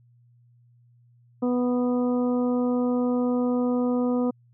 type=harmonic tone; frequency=246.9 Hz; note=B3; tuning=in tune; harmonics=1 / 2 / 3 / 4 / 5; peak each=-22 / -27 / -37 / -39 / -40 dBFS; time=1.42-4.31 s; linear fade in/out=10 ms; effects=added 120 Hz sine -55 dBFS peak until 4.53 s